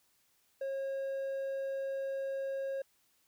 sine tone with hard clipping, 542 Hz, C#5, 39 cents flat, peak -35 dBFS, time 0.61-2.82 s, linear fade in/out 5 ms, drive 3 dB, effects white hiss -72 dBFS RMS until 3.27 s

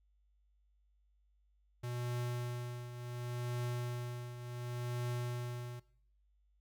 square tone with tremolo, 121.8 Hz, B2, 24 cents flat, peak -36 dBFS, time 1.83-5.8 s, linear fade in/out 10 ms, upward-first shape triangle, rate 0.69 Hz, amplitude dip 70%, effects noise-tail reverb RT60 0.6 s tail -20 dB re dry + added 50 Hz sine -69 dBFS peak until 6.6 s

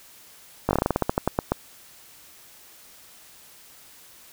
slowing click train, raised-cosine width 1 ms, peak -6 dBFS, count 15, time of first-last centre 0.69-1.52 s, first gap 19 ms, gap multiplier 1.16, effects white hiss -50 dBFS RMS until 4.32 s

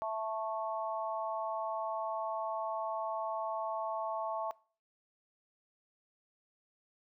harmonic tone, 220 Hz, A3, in tune, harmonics 3 / 4 / 5, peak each -36 / -38 / -40 dBFS, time 0.02-4.51 s, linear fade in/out 0 ms, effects noise-tail reverb RT60 0.4 s tail -22 dB re dry

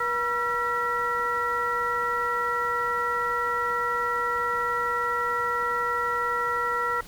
harmonic tone with a mistuned harmonic, 481.6 Hz, B4, 44 cents flat, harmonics 1 / 2 / 3 / 4, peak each -32 / -31 / -26 / -31 dBFS, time 0-7.01 s, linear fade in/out 5 ms, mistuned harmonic 3, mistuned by -110 cents, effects pink hiss -47 dBFS RMS until 7.07 s

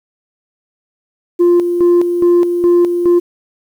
sine tone with tremolo, 349.2 Hz, F4, in tune, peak -4 dBFS, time 1.39-3.2 s, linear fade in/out 20 ms, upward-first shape square, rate 2.4 Hz, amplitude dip 60%, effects tanh soft clip ceiling -5 dBFS + 7-bit

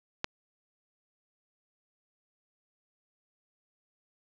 click, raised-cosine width 0.2 ms, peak -11 dBFS, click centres 0.244 s, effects low-pass 5000 Hz 12 dB/octave

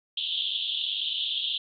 pink band-pass noise, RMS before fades -30 dBFS, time 0.17-1.58 s, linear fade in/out 5 ms, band 3000 to 3700 Hz, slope 96 dB/octave, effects none

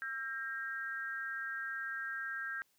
sine tone with amplitude modulation, 1600 Hz, G6, 35 cents sharp, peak -33 dBFS, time 0.02-2.62 s, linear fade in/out 0 ms, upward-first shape sine, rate 262 Hz, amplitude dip 90%, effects white hiss -74 dBFS RMS until 2.78 s

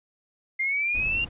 sine exponential sweep, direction up, 2093 to 2811 Hz, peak -23 dBFS, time 0.59-1.25 s, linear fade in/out 10 ms
brown noise, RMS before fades -36 dBFS, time 0.94-1.29 s, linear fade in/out 10 ms
effects resampled to 8000 Hz

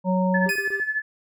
harmonic tone, 185 Hz, F#3, in tune, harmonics 1 / 3 / 5, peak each -20 / -25 / -27 dBFS, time 0.04-0.51 s, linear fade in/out 50 ms
sine tone with tremolo, 1729 Hz, A6, 31 cents flat, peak -20 dBFS, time 0.34-1.02 s, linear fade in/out 5 ms, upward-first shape sine, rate 13 Hz, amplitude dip 75%
triangle tone bursts, 396.4 Hz, G4, 19 cents sharp, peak -29 dBFS, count 3, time 0.46-0.8 s, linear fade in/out 0 ms, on 96 ms, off 26 ms
sawtooth tone with exponential decay, 2500 Hz, D#7, 8 cents sharp, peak -21 dBFS, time 0.49-0.95 s, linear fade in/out 1 ms, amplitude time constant 98 ms
effects none

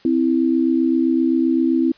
sine tone pair together, 260.4 / 328.1 Hz, C4 / E4, -8 / -8 cents, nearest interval major third, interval 400 cents, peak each -17 dBFS, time 0.05-1.92 s, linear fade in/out 2 ms, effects white hiss -51 dBFS RMS until 1.97 s + resampled to 11025 Hz

